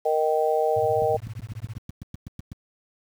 harmonic tone, 155.56 Hz, D#3, in tune, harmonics 3 / 4 / 5, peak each -23 / -24 / -25 dBFS, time 0.05-1.17 s, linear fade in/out 10 ms
sine tone with tremolo, 110 Hz, A2, in tune, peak -29 dBFS, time 0.76-1.78 s, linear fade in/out 5 ms, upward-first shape sine, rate 15 Hz, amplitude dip 100%
click train, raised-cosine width 5 ms, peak -23 dBFS, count 13, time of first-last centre 1.02-2.518 s, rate 8.01 Hz
effects high-pass 60 Hz 12 dB/octave + 8-bit

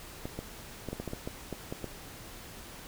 clicks, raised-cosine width 2 ms, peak -22 dBFS, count 11, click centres 0.255 / 0.39 / 0.887 / 0.93 / 1 / 1.077 / 1.134 / 1.275 / 1.527 / 1.725 / 1.843 s, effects pink hiss -47 dBFS RMS until 2.87 s

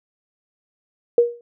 sine tone with exponential decay, 475.2 Hz, A#4, 33 cents sharp, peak -7 dBFS, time 1.18-1.41 s, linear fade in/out 2 ms, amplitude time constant 49 ms, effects none

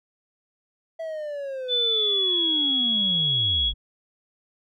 triangle linear sweep, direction down, 659 to 40.69 Hz, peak -27 dBFS, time 0.99-3.74 s, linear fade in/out 10 ms
sine tone with pitch glide, 3502 to 3340 Hz, A7 to G#7, -9 to +9 cents, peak -20 dBFS, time 1.68-3.73 s, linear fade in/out 50 ms, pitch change -82 cents, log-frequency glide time 1.85-2.47 s
effects none

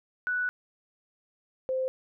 sine tone pair in turn, 1480 / 520.2 Hz, F#6 / C5, 0 / -10 cents, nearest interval octave + tritone, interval 1810 cents, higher first, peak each -26 dBFS, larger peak neither, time 0.27-0.49 / 1.69-1.88 s, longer first, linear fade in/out 0 ms, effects none

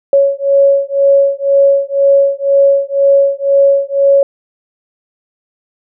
sine beating tone pair, 554.4 / 556.4 Hz, C#5 / C#5, 0 / +6 cents, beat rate 2 Hz, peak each -10 dBFS, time 0.13-4.23 s, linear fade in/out 2 ms, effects none

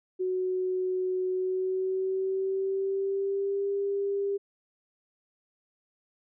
sine tone with pitch glide, 370 to 398.9 Hz, F#4 to G4, 0 to +30 cents, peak -26 dBFS, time 0.19-4.38 s, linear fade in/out 20 ms, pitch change +130 cents, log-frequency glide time 1.3-3.69 s, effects none

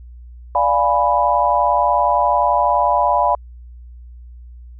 sine chord, D diminished seventh, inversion none, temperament equal, 587.3 / 698.5 / 830.6 / 987.8 Hz, D5 / F5 / Ab5 / Cb6, 0 / 0 / 0 / 0 cents, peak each -20 / -19 / -19 / -16 dBFS, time 0.55-3.35 s, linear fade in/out 2 ms, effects added 60 Hz sine -35 dBFS peak until 4.79 s

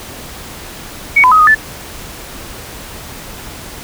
sine tone with pitch steps, 2237 / 1008 / 1265 / 1240 / 1751 Hz, C#7 / B5 / D#6 / D#6 / A6, +15 / +35 / +28 / -6 / -9 cents, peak -4 dBFS, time 1.16-1.55 s, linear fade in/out 10 ms, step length 78 ms, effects pink hiss -30 dBFS RMS until 3.83 s

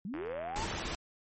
sine linear sweep, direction up, 172.3 to 931 Hz, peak -36 dBFS, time 0.05-0.65 s, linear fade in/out 2 ms
click train, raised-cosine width 0.5 ms, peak -28 dBFS, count 58, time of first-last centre 0.14-0.822 s, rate 83.6 Hz
pink noise, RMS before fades -37 dBFS, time 0.56-0.95 s, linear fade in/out 0 ms
effects MP3 32 kbps

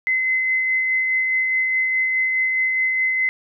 sine tone with tremolo, 2048 Hz, C7, 38 cents flat, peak -16 dBFS, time 0.07-3.29 s, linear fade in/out 0 ms, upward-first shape sine, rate 4.8 Hz, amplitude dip 25%, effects none

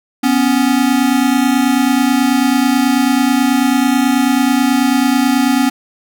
square tone pair together, 248 / 277.2 Hz, B3 / C#4, +7 / 0 cents, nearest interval major second, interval 193 cents, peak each -14 dBFS, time 0.23-5.7 s, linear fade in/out 10 ms, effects none

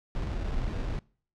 brown noise with sample-and-hold, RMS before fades -31 dBFS, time 0.15-0.99 s, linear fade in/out 0 ms, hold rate 2100 Hz, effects noise-tail reverb RT60 0.5 s tail -25 dB re dry + low-pass 5000 Hz 12 dB/octave

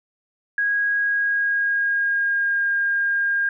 sine tone with pitch glide, 1646 to 1613.1 Hz, G#6 to G6, -16 to +49 cents, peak -18 dBFS, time 0.58-3.49 s, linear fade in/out 2 ms, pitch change -35 cents, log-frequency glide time 0.97-2.72 s, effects none

